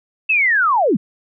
sine linear sweep, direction down, 2678 to 155.56 Hz, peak -12 dBFS, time 0.29-0.97 s, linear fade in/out 10 ms, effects none

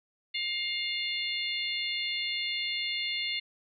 harmonic tone, 707 Hz, F5, 21 cents sharp, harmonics 3 / 4 / 5 / 6, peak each -34 / -35 / -36 / -37 dBFS, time 0.34-3.4 s, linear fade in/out 10 ms, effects none

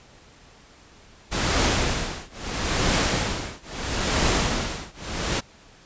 pink noise with tremolo, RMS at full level -20 dBFS, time 1.31-5.41 s, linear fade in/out 20 ms, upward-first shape triangle, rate 0.76 Hz, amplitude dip 100%, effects pink hiss -51 dBFS RMS until 5.85 s + resampled to 16000 Hz

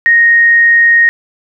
sine tone, 1864.7 Hz, A#6, in tune, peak -4 dBFS, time 0.06-1.09 s, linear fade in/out 0 ms, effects none

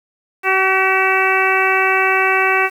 harmonic tone with a mistuned harmonic, 380 Hz, F#4, 46 cents sharp, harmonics 1 / 2 / 3 / 4 / 5 / 6 / 7, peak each -20 / -20 / -20 / -20 / -20 / -20 / -20 dBFS, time 0.43-2.7 s, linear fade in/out 50 ms, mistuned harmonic 5, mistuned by +21 cents, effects 7-bit

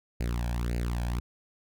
sawtooth tone with flanger, 59.4 Hz, A#1, 33 cents sharp, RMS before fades -30 dBFS, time 0.2-1.2 s, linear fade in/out 5 ms, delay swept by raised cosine 0.43 to 1.25 ms, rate 1.8 Hz, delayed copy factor +0.8, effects none

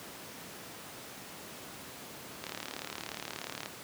click train, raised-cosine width 0.2 ms, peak -20 dBFS, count 46, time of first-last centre 2.44-3.66 s, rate 36.9 Hz, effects pink hiss -46 dBFS RMS until 3.83 s + high-pass 150 Hz 12 dB/octave

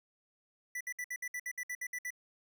square tone bursts, 1975.5 Hz, B6, in tune, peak -37 dBFS, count 12, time 0.75-2.105 s, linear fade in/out 5 ms, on 57 ms, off 61 ms, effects none

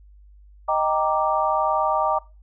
sine chord, Eb major seventh, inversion none, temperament equal, 622.3 / 784 / 932.3 / 1174.7 Hz, Eb5 / G5 / Bb5 / D6, 0 / 0 / 0 / 0 cents, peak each -24 dBFS, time 0.68-2.19 s, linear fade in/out 10 ms, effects noise-tail reverb RT60 0.3 s tail -22 dB re dry + added 50 Hz sine -46 dBFS peak until 2.42 s

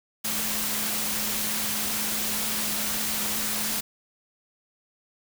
sine tone in noise, 213.1 Hz, G#3, 45 cents sharp, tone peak -38 dBFS, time 0.24-3.81 s, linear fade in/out 10 ms, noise white, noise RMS -28 dBFS, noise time 0.24-3.81 s, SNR -13 dB, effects none

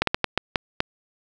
slowing click train, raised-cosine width 0.3 ms, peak -3 dBFS, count 7, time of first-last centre 0.02-0.804 s, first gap 53 ms, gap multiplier 1.36, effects none

